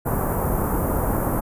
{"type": "band-stop noise", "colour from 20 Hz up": "pink", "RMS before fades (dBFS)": -22, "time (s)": [0.05, 1.41], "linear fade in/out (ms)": 20, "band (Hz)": [1200, 13000], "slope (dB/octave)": 24, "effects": ["resampled to 32000 Hz"]}